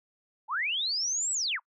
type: linear two-way sweep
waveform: sine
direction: up then down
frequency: 802 to 7940 to 802 Hz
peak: -27 dBFS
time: 0.48-1.6 s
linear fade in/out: 50 ms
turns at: 1.32 s
effects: noise-tail reverb RT60 0.1 s tail -25 dB re dry